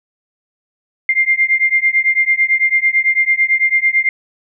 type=beating tone pair; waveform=sine; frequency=2100 / 2109 Hz; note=C7 / C7; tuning=+6 / +13 cents; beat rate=9 Hz; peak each=-14 dBFS; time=1.09-4.09 s; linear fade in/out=2 ms; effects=none